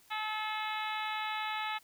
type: harmonic tone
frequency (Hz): 431.2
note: A4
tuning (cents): -35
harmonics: 2 / 3 / 4 / 5 / 6 / 7 / 8 / 9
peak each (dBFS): -37 / -40 / -43 / -42 / -43 / -48 / -46 / -46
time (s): 0.1-1.79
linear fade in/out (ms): 20
effects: white hiss -63 dBFS RMS until 1.83 s